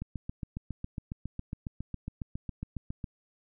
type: click train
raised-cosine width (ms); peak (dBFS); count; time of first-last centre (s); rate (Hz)
5; -23; 23; 0.02-3.042; 7.28
effects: none